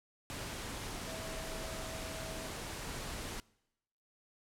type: tone in noise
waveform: sine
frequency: 646 Hz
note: E5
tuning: 35 cents flat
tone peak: -47 dBFS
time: 1.07-2.47 s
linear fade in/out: 0 ms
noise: pink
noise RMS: -42 dBFS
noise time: 0.3-3.4 s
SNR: -8 dB
effects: noise-tail reverb RT60 0.9 s tail -24 dB re dry + low-pass 11000 Hz 12 dB/octave